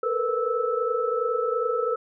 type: tone cluster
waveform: sine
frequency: 447.1 / 476.5 / 499.2 / 1312 Hz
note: A4 / A#4 / B4 / E6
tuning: +28 / +38 / +19 / -9 cents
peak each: -28 dBFS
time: 0.03-1.96 s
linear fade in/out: 5 ms
effects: none